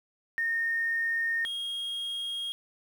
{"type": "tone pair in turn", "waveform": ["sine", "triangle"], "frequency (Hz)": [1836, 3261], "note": ["A#6", "G#7"], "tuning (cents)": [-27, -32], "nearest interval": "minor seventh", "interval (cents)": 995, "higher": "second", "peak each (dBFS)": [-26, -30], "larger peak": "first", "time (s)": [[0.38, 1.45], [1.45, 2.52]], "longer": "neither", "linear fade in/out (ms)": 0, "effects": ["9-bit"]}